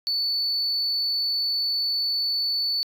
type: tone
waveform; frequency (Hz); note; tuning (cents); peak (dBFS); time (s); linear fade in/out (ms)
triangle; 4475; C#8; +16; -20; 0.07-2.83; 0
effects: tanh soft clip ceiling -18 dBFS